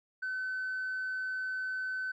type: tone with tanh clipping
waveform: triangle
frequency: 1519 Hz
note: F#6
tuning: 45 cents sharp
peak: -33 dBFS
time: 0.22-2.12 s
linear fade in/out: 10 ms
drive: 5 dB
effects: none